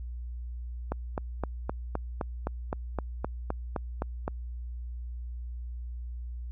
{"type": "click train", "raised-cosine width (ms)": 1, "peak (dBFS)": -16, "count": 14, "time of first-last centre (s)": [0.92, 4.279], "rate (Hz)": 3.87, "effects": ["added 60 Hz sine -35 dBFS peak until 6.51 s"]}